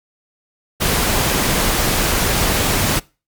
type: noise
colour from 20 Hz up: pink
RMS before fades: -17 dBFS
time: 0.8-3 s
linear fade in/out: 20 ms
effects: noise-tail reverb RT60 0.3 s tail -23 dB re dry + Opus 48 kbps